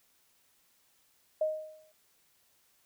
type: tone with exponential decay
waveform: sine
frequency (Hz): 622.3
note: D#5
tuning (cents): 0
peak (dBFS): -24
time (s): 1.41-1.92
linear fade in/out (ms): 5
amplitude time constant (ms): 110
effects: white hiss -69 dBFS RMS until 2.85 s